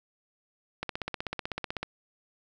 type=click train; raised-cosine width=0.3 ms; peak=-16 dBFS; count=17; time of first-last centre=0.83-1.83 s; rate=16 Hz; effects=none